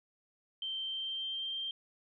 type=tone with pitch glide; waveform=sine; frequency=3127 to 3165 Hz; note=G7 to G7; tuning=-5 to +16 cents; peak=-35 dBFS; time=0.62-1.71 s; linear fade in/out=2 ms; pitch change=+21 cents; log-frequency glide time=0.82-1.57 s; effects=none